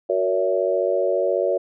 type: chord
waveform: sine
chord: F# dominant seventh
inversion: none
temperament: equal with one note detuned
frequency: 370 / 466.2 / 564.7 / 659.3 Hz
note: F#4 / A#4 / C#5 / E5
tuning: 0 / 0 / +32 / 0 cents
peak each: -24 / -25 / -21 / -26 dBFS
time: 0.09-1.58 s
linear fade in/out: 10 ms
effects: none